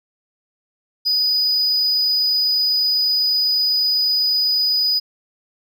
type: tone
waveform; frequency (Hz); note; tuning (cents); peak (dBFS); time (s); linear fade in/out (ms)
triangle; 4964; D#8; -5; -14; 1.05-5; 20
effects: none